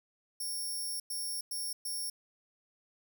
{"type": "tone bursts at uneven times", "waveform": "10% pulse", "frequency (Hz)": 5490, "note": "F8", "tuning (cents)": -31, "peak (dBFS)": -29, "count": 4, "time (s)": [[0.4, 1], [1.1, 1.41], [1.51, 1.73], [1.85, 2.1]], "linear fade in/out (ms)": 5, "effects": []}